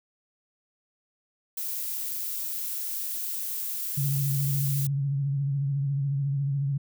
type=noise; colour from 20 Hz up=violet; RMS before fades=-32 dBFS; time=1.57-4.87 s; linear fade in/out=5 ms
type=tone with vibrato; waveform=sine; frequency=139.5 Hz; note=C#3; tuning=11 cents sharp; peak=-24 dBFS; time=3.97-6.78 s; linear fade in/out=10 ms; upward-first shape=triangle; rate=14 Hz; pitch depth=60 cents each way
effects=none